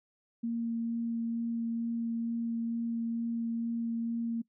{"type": "tone with vibrato", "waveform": "sine", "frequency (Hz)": 231.3, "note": "A#3", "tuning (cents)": -13, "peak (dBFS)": -30, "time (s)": [0.43, 4.42], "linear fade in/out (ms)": 10, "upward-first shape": "sine", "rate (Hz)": 2.2, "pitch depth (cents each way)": 8, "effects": ["noise-tail reverb RT60 0.1 s tail -22 dB re dry"]}